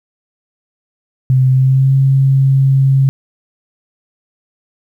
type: tone with pitch glide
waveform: sine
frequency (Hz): 130 to 135.13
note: C3 to C#3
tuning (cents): -11 to -44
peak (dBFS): -7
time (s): 1.3-3.09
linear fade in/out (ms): 0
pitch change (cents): +67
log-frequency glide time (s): 1.5-1.94
effects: 8-bit